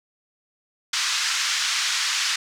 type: band-pass noise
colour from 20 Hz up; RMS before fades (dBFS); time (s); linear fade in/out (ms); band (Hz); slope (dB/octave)
white; -24; 0.93-2.36; 5; 1200 to 6300; 24
effects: none